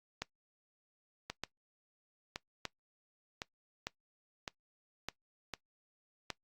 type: two click trains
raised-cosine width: 0.2 ms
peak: -19 / -21 dBFS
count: 6 / 5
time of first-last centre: 0.22-6.303 / 1.3-5.537 s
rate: 0.822 / 0.944 Hz
effects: noise-tail reverb RT60 0.1 s tail -21 dB re dry + Opus 48 kbps